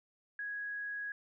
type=tone; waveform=sine; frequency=1661.2 Hz; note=G#6; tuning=in tune; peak=-37 dBFS; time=0.39-1.12 s; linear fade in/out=2 ms; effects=none